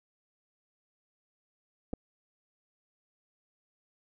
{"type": "clicks", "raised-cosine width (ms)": 2, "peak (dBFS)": [-27, -21], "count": 2, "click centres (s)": [1.932, 1.936], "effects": []}